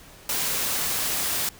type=noise; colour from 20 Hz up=white; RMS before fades=-26 dBFS; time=0.29-1.49 s; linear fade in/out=2 ms; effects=pink hiss -48 dBFS RMS until 1.59 s